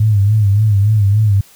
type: tone with vibrato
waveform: sine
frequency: 103.83 Hz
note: G#2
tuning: in tune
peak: -8 dBFS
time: 0-1.41 s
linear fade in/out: 5 ms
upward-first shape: sine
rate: 3.5 Hz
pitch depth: 92 cents each way
effects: white hiss -45 dBFS RMS until 1.55 s